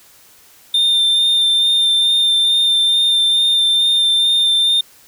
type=tone with vibrato; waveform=triangle; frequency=3602 Hz; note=A7; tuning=40 cents sharp; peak=-10 dBFS; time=0.74-4.81 s; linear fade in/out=5 ms; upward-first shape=sine; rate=2.3 Hz; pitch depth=15 cents each way; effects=white hiss -47 dBFS RMS until 5.07 s